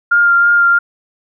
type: tone with vibrato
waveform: sine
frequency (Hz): 1401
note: F6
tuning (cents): +5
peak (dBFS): -7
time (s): 0.11-0.79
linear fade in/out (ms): 10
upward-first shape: sine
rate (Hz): 3.1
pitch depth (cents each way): 15
effects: none